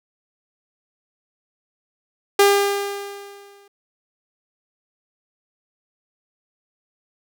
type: tone with exponential decay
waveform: sawtooth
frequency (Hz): 401.7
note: G4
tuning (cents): +42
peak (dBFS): -6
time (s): 2.39-3.68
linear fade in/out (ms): 5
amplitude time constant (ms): 280
effects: none